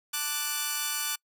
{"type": "chord", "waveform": "5% pulse", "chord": "D major", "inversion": "second", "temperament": "equal", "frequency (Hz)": [880, 1174.7, 1480], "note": ["A5", "D6", "F#6"], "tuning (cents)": [0, 0, 0], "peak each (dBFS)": [-26, -21, -20], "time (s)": [0.13, 1.16], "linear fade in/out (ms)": 10, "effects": ["noise-tail reverb RT60 0.1 s tail -26 dB re dry"]}